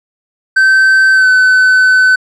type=tone with pitch glide; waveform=triangle; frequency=1546 to 1513.3 Hz; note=G6 to F#6; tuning=-24 to +39 cents; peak=-3 dBFS; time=0.56-2.16 s; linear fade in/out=10 ms; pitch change=-37 cents; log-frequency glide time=1.13-1.28 s; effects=resampled to 24000 Hz